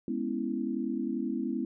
sine chord, C# minor seventh, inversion second, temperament equal, 207.7 / 246.9 / 277.2 / 329.6 Hz, G#3 / B3 / C#4 / E4, 0 / 0 / 0 / 0 cents, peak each -36 / -33 / -36 / -35 dBFS, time 0.08-1.65 s, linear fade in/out 2 ms, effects none

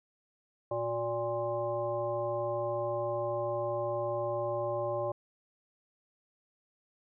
harmonic tone with a mistuned harmonic, 116.54 Hz, A#2, in tune, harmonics 1 / 3 / 5 / 7 / 9, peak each -41 / -38 / -32 / -40 / -40 dBFS, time 0.71-5.12 s, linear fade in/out 5 ms, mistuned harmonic 3, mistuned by +63 cents, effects none

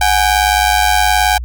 sawtooth ring-modulated tone, 784 Hz, G5, in tune, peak -3 dBFS, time 0.01-1.38 s, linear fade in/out 5 ms, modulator 49.5 Hz, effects added 60 Hz sine -20 dBFS peak until 1.44 s + MP3 96 kbps

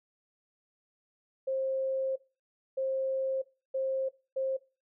sine tone bursts at uneven times, 531 Hz, C5, 25 cents sharp, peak -28 dBFS, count 4, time 1.47-2.16 / 2.77-3.42 / 3.74-4.09 / 4.36-4.57 s, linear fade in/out 10 ms, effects noise-tail reverb RT60 0.3 s tail -20 dB re dry

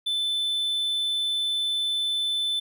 triangle tone, 3520 Hz, A7, in tune, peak -22 dBFS, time 0.06-2.6 s, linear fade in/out 10 ms, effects none

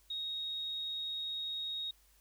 sine tone, 3755 Hz, A#7, 12 cents sharp, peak -36 dBFS, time 0.1-1.91 s, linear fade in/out 5 ms, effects added 50 Hz sine -67 dBFS peak until 2.2 s + white hiss -68 dBFS RMS until 2.2 s

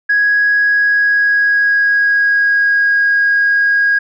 sine tone with pitch glide, 1661.2 to 1639.3 Hz, G#6 to G#6, 0 to -23 cents, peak -8 dBFS, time 0.09-3.99 s, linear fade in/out 10 ms, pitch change -23 cents, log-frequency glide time 0.55-2.98 s, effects tanh soft clip ceiling -5 dBFS

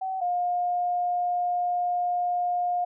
sine tone pair in turn, 759 / 711 Hz, F#5 / F5, +44 / +31 cents, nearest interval minor second, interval 113 cents, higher first, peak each -27 / -23 dBFS, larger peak second, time 0.01-0.21 / 0.21-2.85 s, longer second, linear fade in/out 10 ms, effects none

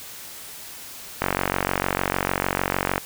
click train, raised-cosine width 0.5 ms, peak -5 dBFS, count 83, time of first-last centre 1.22-2.98 s, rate 46.6 Hz, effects white hiss -39 dBFS RMS until 3.05 s

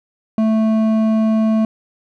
triangle tone with hard clipping, 220 Hz, A3, in tune, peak -14 dBFS, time 0.38-1.65 s, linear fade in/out 2 ms, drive 12 dB, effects none

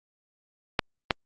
clicks, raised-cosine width 0.3 ms, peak -5 dBFS, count 2, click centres 0.792 / 1.108 s, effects Opus 48 kbps

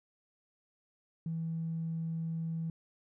triangle tone with tanh clipping, 163.6 Hz, E3, 13 cents flat, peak -33 dBFS, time 1.26-2.7 s, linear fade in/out 2 ms, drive 4 dB, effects none

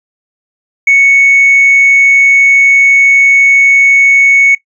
triangle tone with tanh clipping, 2217 Hz, C#7, in tune, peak -3 dBFS, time 0.87-4.55 s, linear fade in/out 5 ms, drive 5 dB, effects noise-tail reverb RT60 0.1 s tail -19 dB re dry + resampled to 22050 Hz

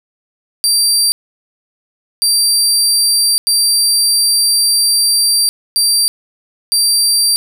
25% pulse tone bursts at uneven times, 4700 Hz, D8, 1 cent sharp, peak -5 dBFS, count 5, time 0.64-1.12 / 2.22-3.38 / 3.47-5.49 / 5.76-6.08 / 6.72-7.36 s, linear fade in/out 0 ms, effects none

